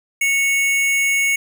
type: tone pair together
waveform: square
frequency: 2211 / 2794 Hz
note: C#7 / F7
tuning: -5 / 0 cents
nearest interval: major third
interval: 405 cents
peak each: -16 / -27 dBFS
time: 0.21-1.36 s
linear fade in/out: 5 ms
effects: none